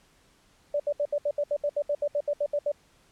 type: tone bursts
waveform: sine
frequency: 583 Hz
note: D5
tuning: 13 cents flat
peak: -23 dBFS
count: 16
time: 0.74-2.718 s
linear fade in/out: 5 ms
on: 58 ms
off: 70 ms
effects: pink hiss -62 dBFS RMS until 3.11 s + low-pass 10000 Hz 12 dB/octave